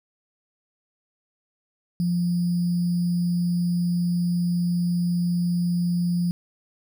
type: tone with sample-and-hold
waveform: sine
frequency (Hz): 174.61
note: F3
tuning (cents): 0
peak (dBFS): -20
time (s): 2-6.31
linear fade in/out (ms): 0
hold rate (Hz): 4900
effects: none